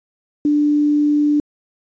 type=tone with quantisation; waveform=sine; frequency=295.1 Hz; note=D4; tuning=8 cents sharp; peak=-12 dBFS; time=0.45-1.4 s; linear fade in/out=2 ms; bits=7; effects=resampled to 16000 Hz